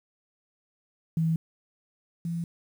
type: tone pair in turn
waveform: sine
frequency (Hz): 162.4 / 168.66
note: E3 / E3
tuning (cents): -26 / +40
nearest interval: minor second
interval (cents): 66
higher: second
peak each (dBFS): -22 / -28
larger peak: first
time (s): 1.17-1.36 / 2.25-2.44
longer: neither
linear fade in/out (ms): 2
effects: 9-bit